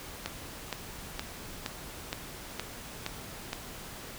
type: click train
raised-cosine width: 0.2 ms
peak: -15 dBFS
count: 8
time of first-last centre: 0.26-3.531 s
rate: 2.14 Hz
effects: pink hiss -44 dBFS RMS until 4.18 s